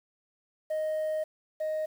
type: tone pair in turn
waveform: sine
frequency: 622.3 / 622.3 Hz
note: D#5 / D#5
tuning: 0 / 0 cents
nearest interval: unison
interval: 0 cents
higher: neither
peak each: -25 / -26 dBFS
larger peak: first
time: 0.7-1.24 / 1.6-1.86 s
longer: first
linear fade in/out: 10 ms
effects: tanh soft clip ceiling -27 dBFS + 9-bit